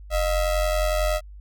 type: ring-modulated tone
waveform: square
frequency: 330.5 Hz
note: E4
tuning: 5 cents sharp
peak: -18 dBFS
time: 0.1-1.21 s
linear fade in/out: 50 ms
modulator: 285 Hz
effects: added 50 Hz sine -39 dBFS peak until 1.4 s